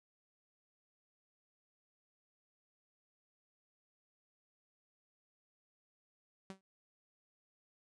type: tone with exponential decay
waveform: sawtooth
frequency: 191.7 Hz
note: G3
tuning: 38 cents flat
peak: -38 dBFS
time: 6.5-6.61 s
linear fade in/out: 0 ms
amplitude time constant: 23 ms
effects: resampled to 22050 Hz